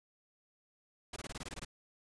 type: noise bursts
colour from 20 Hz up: pink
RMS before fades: -43 dBFS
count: 10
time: 1.13-1.649 s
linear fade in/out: 5 ms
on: 33 ms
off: 21 ms
effects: resampled to 22050 Hz